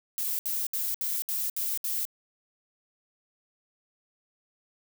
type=noise bursts; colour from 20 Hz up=violet; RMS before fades=-30 dBFS; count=7; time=0.18-2.052 s; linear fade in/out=0 ms; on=210 ms; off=67 ms; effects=none